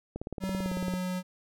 click train, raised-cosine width 2 ms, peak -22 dBFS, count 15, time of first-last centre 0.16-0.938 s, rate 18 Hz
square tone with pitch glide, 190 to 182.89 Hz, F#3 to F#3, +46 to -20 cents, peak -31 dBFS, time 0.4-1.23 s, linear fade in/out 50 ms, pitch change -66 cents, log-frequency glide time 0.61-0.73 s
effects none

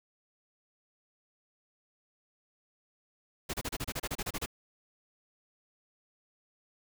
pink noise bursts, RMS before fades -35 dBFS, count 13, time 3.49-4.461 s, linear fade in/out 10 ms, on 47 ms, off 30 ms, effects none

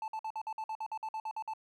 triangle tone bursts, 877 Hz, A5, 6 cents flat, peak -33 dBFS, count 14, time 0.02-1.536 s, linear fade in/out 2 ms, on 60 ms, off 52 ms, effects none

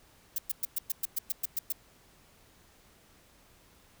violet noise bursts, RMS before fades -30 dBFS, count 11, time 0.36-1.724 s, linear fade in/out 5 ms, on 24 ms, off 110 ms, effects pink hiss -61 dBFS RMS until 4 s

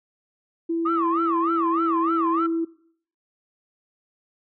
sine tone with pitch glide, 332.6 to 330.1 Hz, E4 to E4, +16 to +2 cents, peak -21 dBFS, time 0.69-2.65 s, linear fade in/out 10 ms, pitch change -14 cents, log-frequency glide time 1.53-1.92 s
sine tone with vibrato, 1174.7 Hz, D6, in tune, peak -21 dBFS, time 0.85-2.47 s, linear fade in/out 10 ms, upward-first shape sine, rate 3.3 Hz, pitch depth 250 cents each way
effects noise-tail reverb RT60 0.6 s tail -20 dB re dry + tanh soft clip ceiling -12 dBFS

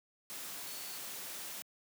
sine tone in noise, 4435 Hz, C#8, in tune, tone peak -52 dBFS, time 0.67-0.97 s, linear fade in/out 0 ms, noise white, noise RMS -44 dBFS, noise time 0.3-1.62 s, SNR -11 dB, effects high-pass 150 Hz 12 dB/octave

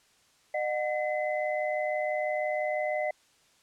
sine tone cluster, 609 / 735 / 2033 Hz, D#5 / F#5 / B6, -37 / -12 / +50 cents, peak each -29 / -33 / -35 dBFS, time 0.54-3.11 s, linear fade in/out 5 ms, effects white hiss -64 dBFS RMS until 3.62 s + low-pass 8000 Hz 12 dB/octave

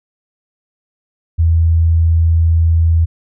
sine tone, 82.41 Hz, E2, in tune, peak -8 dBFS, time 1.38-3.06 s, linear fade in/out 20 ms, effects none

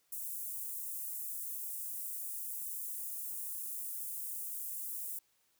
white high-pass noise, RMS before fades -41 dBFS, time 0.12-5.19 s, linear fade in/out 5 ms, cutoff 8900 Hz, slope 24 dB/octave, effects white hiss -74 dBFS RMS until 5.59 s

